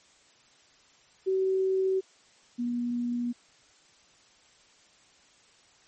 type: tone pair in turn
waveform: sine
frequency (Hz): 380 / 241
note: F#4 / B3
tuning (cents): +46 / -42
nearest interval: minor sixth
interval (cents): 788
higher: first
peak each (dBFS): -23 / -27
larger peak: first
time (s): 1.26-2.01 / 2.58-3.33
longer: neither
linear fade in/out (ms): 20
effects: white hiss -60 dBFS RMS until 5.87 s + MP3 32 kbps